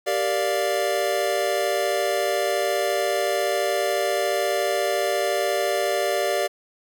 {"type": "chord", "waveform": "square", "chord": "G minor seventh", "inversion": "none", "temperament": "equal", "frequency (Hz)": [392, 466.2, 587.3, 698.5], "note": ["G4", "Bb4", "D5", "F5"], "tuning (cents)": [0, 0, 0, 0], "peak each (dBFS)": [-28, -30, -25, -28], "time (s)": [0.06, 6.48], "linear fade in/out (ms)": 20, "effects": ["9-bit"]}